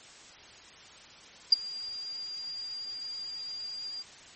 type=tone with ADSR envelope; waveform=sine; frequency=4797 Hz; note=D8; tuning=36 cents sharp; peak=-12 dBFS; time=1.52-4.03 s; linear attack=7 ms; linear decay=17 ms; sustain=-24 dB; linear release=18 ms; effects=white hiss -51 dBFS RMS until 4.35 s + MP3 32 kbps